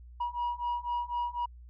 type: beating tone pair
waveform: sine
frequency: 960 / 964 Hz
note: B5 / B5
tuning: -49 / -42 cents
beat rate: 4 Hz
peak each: -32 / -31 dBFS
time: 0.2-1.46 s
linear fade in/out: 10 ms
effects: tanh soft clip ceiling -27 dBFS + added 60 Hz sine -47 dBFS peak until 1.69 s